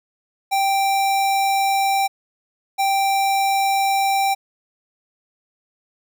square tone pair in turn, 784 / 784 Hz, G5 / G5, 0 / 0 cents, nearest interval unison, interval 0 cents, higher neither, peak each -17 dBFS, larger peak neither, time 0.51-2.08 / 2.78-4.35 s, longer neither, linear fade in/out 20 ms, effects none

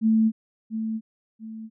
sine tone with echo, 221.2 Hz, A3, 9 cents sharp, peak -16 dBFS, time 0.01-0.32 s, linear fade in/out 50 ms, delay 690 ms, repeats 2, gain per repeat -9 dB, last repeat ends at 1.7 s, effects none

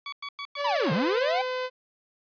15% pulse tone bursts, 1133 Hz, C#6, 37 cents sharp, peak -27 dBFS, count 4, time 0.06-0.616 s, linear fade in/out 2 ms, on 64 ms, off 100 ms
sawtooth tone with pitch glide, 574 to 508.4 Hz, D5 to C5, -40 to -50 cents, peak -24 dBFS, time 0.56-1.7 s, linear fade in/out 50 ms, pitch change -210 cents, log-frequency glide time 0.84-0.96 s
45% pulse linear two-way sweep, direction down then up, 1039 to 138.59 to 796 Hz, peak -24 dBFS, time 0.64-1.42 s, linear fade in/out 10 ms, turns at 0.92 s
effects resampled to 11025 Hz

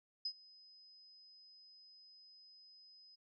sine tone with ADSR envelope, 5040 Hz, D#8, 21 cents sharp, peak -35 dBFS, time 0.25-3.16 s, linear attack 6 ms, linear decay 68 ms, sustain -24 dB, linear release 16 ms, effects none

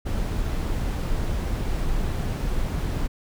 brown noise, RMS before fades -25 dBFS, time 0.05-3.08 s, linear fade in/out 20 ms, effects none

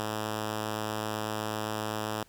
5% pulse tone, 107.8 Hz, A2, 35 cents flat, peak -20 dBFS, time 0-2.23 s, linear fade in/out 0 ms, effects pink hiss -61 dBFS RMS until 2.28 s

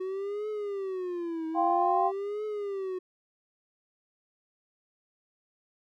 triangle tone with vibrato, 370 Hz, F#4, in tune, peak -29 dBFS, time 0-2.99 s, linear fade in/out 10 ms, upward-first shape triangle, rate 0.51 Hz, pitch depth 260 cents each way
sine chord, F suspended second, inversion none, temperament just, 698.5 / 785.8 / 1047.7 Hz, F5 / G5 / C6, 0 / +4 / +2 cents, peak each -26 / -27 / -30 dBFS, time 1.54-2.12 s, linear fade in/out 50 ms
effects none

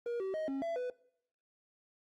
triangle tone with pitch steps, 474.7 / 382.8 / 627 / 272.1 / 670 / 497.4 Hz, A#4 / G4 / D#5 / C#4 / E5 / B4, +31 / -41 / +13 / -32 / +28 / +12 cents, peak -32 dBFS, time 0.06-0.9 s, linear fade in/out 2 ms, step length 140 ms, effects noise-tail reverb RT60 0.7 s tail -21 dB re dry + Opus 24 kbps

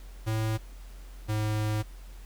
square tone pair in turn, 110 / 107.18 Hz, A2 / A2, 0 / -45 cents, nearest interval unison, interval 45 cents, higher first, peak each -27 dBFS, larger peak neither, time 0.26-0.58 / 1.28-1.83 s, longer second, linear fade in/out 20 ms, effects added 44 Hz sine -42 dBFS peak until 2.25 s + pink hiss -56 dBFS RMS until 2.25 s

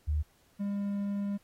sine / triangle tone pair in turn, 75.4 / 201.3 Hz, D2 / G3, +46 / +46 cents, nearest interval octave + perfect fourth, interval 1700 cents, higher second, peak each -26 / -28 dBFS, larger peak first, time 0.07-0.23 / 0.59-1.38 s, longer second, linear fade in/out 20 ms, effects pink hiss -67 dBFS RMS until 1.43 s + AAC 48 kbps

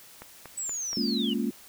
click train, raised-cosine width 0.5 ms, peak -26 dBFS, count 4, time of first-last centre 0.22-0.931 s, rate 4.22 Hz
sine linear sweep, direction down, 8010 to 2782 Hz, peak -30 dBFS, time 0.57-1.34 s, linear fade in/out 10 ms
sine chord, Bb minor seventh, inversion third, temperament equal, 207.7 / 233.1 / 277.2 / 349.2 Hz, Ab3 / Bb3 / Db4 / F4, 0 / 0 / 0 / 0 cents, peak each -31 / -29 / -32 / -35 dBFS, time 0.97-1.51 s, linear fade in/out 2 ms
effects white hiss -51 dBFS RMS until 1.68 s

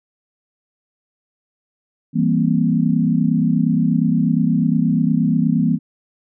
sine chord, C dominant seventh, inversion first, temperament equal, 164.81 / 196 / 233.1 / 261.6 Hz, E3 / G3 / Bb3 / C4, 0 / 0 / 0 / 0 cents, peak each -18 / -21 / -18 / -21 dBFS, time 2.13-5.79 s, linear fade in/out 50 ms, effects none

